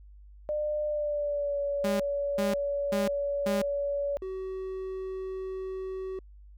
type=tone with pitch glide; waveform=sine; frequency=600 to 568 Hz; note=D5 to C#5; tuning=+37 to +42 cents; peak=-27 dBFS; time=0.49-4.17 s; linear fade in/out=0 ms; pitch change=-95 cents; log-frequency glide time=0.86-1.59 s
type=tone bursts; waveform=sawtooth; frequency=203.7 Hz; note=G#3; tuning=33 cents flat; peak=-24 dBFS; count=4; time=1.84-3.62 s; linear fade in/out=5 ms; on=160 ms; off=380 ms
type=tone; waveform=triangle; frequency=378.2 Hz; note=F#4; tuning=38 cents sharp; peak=-31 dBFS; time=4.22-6.19 s; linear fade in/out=2 ms
effects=added 50 Hz sine -48 dBFS peak until 6.57 s